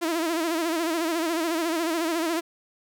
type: tone with vibrato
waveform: sawtooth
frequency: 329.6 Hz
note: E4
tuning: in tune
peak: -20 dBFS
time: 0.01-2.41 s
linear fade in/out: 20 ms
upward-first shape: sine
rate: 14 Hz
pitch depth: 90 cents each way
effects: none